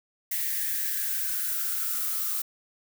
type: noise with high-pass filter sweep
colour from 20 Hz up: violet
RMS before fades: -29 dBFS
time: 0.31-2.42 s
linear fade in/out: 5 ms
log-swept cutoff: 1900 to 1200 Hz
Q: 8.6
effects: none